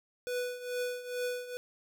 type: tone with tremolo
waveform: square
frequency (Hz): 493.9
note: B4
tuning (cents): 0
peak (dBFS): -31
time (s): 0.27-1.57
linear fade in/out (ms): 0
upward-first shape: triangle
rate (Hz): 2.3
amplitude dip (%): 80
effects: none